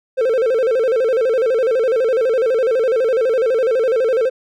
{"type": "tone with vibrato", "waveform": "triangle", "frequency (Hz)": 482.8, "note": "B4", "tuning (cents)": -39, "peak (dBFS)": -11, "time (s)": [0.17, 4.3], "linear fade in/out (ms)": 20, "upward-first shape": "square", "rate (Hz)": 12, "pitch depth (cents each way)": 130, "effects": []}